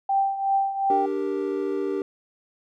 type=tone with tremolo; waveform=sine; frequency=784 Hz; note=G5; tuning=in tune; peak=-17 dBFS; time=0.09-1.06 s; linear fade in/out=5 ms; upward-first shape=triangle; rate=2.7 Hz; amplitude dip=75%
type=chord; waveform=triangle; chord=G minor; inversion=second; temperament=equal; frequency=293.7 / 392 / 466.2 Hz; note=D4 / G4 / Bb4; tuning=0 / 0 / 0 cents; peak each=-28 / -24 / -30 dBFS; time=0.9-2.02 s; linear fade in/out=2 ms
effects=none